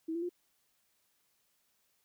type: tone with pitch steps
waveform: sine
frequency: 323.3 / 337.8 / 353 Hz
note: E4 / E4 / F4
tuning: -34 / +42 / +19 cents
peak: -33 dBFS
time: 0.08-0.293 s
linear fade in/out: 10 ms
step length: 71 ms
effects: white hiss -75 dBFS RMS until 2.04 s